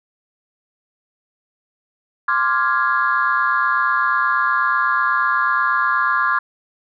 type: chord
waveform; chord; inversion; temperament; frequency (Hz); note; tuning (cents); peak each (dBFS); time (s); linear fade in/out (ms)
sine; D half-diminished seventh; third; equal; 1046.5 / 1174.7 / 1396.9 / 1661.2; C6 / D6 / F6 / Ab6; 0 / 0 / 0 / 0; -20; 2.28-6.39; 5
effects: tanh soft clip ceiling -6 dBFS